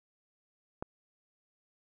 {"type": "click", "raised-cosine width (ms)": 1, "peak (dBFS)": -22, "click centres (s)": 0.825, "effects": []}